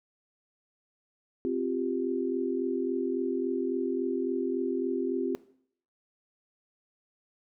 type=chord; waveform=sine; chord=C suspended fourth; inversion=none; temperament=just; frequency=261.6 / 348.8 / 392.4 Hz; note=C4 / F4 / G4; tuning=0 / -2 / +2 cents; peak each=-31 / -31 / -32 dBFS; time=1.45-5.35 s; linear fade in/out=0 ms; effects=noise-tail reverb RT60 0.6 s tail -18 dB re dry